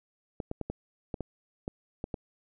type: clicks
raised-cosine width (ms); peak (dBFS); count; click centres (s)
2; -20; 9; 0.402 / 0.514 / 0.613 / 0.7 / 1.142 / 1.207 / 1.679 / 2.041 / 2.142
effects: none